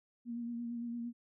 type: tone with vibrato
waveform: sine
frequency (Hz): 236.2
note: A#3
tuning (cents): +23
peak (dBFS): -37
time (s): 0.25-1.13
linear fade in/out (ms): 50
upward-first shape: sine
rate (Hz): 8.8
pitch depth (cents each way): 27
effects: none